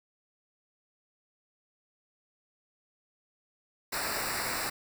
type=noise with comb filter; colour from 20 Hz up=pink; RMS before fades=-33 dBFS; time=3.92-4.7 s; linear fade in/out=10 ms; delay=0.31 ms; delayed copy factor=-0.85; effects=none